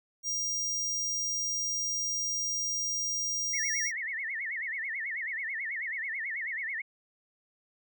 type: tone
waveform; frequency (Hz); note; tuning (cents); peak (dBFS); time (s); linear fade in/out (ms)
square; 5700; F8; +34; -30; 0.23-3.92; 50
type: tone with vibrato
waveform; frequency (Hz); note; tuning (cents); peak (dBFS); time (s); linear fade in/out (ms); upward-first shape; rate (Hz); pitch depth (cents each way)
sine; 1975.5; B6; 0; -32; 3.53-6.82; 10; sine; 9.2; 200
effects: none